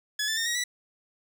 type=tone with pitch steps; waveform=15% pulse; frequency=1700 / 1762 / 1826.2 / 1892.8 / 1961.8 Hz; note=G#6 / A6 / A#6 / A#6 / B6; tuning=+40 / +2 / -36 / +26 / -12 cents; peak=-20 dBFS; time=0.19-0.64 s; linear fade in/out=5 ms; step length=90 ms; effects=none